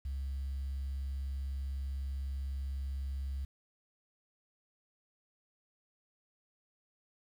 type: tone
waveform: sine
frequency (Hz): 68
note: C#2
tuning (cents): -33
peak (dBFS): -33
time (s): 0.05-3.45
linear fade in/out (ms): 5
effects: tanh soft clip ceiling -32 dBFS + 10-bit